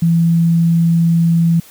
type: tone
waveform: sine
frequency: 167.3 Hz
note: E3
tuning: 26 cents sharp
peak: -9 dBFS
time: 0.02-1.6 s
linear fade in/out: 5 ms
effects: white hiss -42 dBFS RMS until 1.7 s